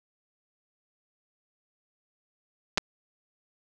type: clicks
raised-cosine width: 0.2 ms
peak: -7 dBFS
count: 2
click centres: 2.775 / 2.78 s
effects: none